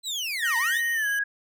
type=linear two-way sweep; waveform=30% pulse; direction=down then up; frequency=4100 to 880 to 2041 Hz; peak=-25 dBFS; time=0.03-0.82 s; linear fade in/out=50 ms; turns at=0.57 s
type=tone with pitch glide; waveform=sine; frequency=1864.7 to 1651.7 Hz; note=A#6 to G#6; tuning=0 to -10 cents; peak=-23 dBFS; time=0.42-1.24 s; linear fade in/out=10 ms; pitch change=-210 cents; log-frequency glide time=0.94-1.07 s
type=tone with vibrato; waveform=10% pulse; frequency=3015 Hz; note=F#7; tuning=32 cents sharp; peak=-27 dBFS; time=0.45-1.19 s; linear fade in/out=2 ms; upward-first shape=sine; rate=15 Hz; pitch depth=21 cents each way
effects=none